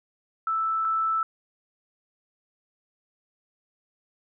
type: tone pair in turn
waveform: sine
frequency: 1318.5 / 1318.5 Hz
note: E6 / E6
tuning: 0 / 0 cents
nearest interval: unison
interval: 0 cents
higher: neither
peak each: -23 / -22 dBFS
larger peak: second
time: 0.47-0.85 / 0.85-1.23 s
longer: neither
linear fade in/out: 2 ms
effects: none